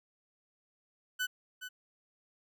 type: tone with echo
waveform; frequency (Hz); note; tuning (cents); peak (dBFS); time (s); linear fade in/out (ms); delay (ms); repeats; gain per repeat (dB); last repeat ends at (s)
30% pulse; 1500; F#6; +23; -28; 1.19-1.27; 20; 420; 1; -10; 1.69
effects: none